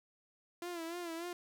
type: tone with vibrato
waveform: sawtooth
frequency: 340 Hz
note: F4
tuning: 46 cents flat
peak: -36 dBFS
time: 0.62-1.33 s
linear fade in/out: 2 ms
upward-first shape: sine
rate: 3.4 Hz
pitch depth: 71 cents each way
effects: none